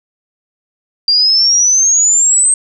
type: exponential sweep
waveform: sine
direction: up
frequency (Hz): 4726 to 8370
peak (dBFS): -7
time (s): 1.08-2.54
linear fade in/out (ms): 2
effects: none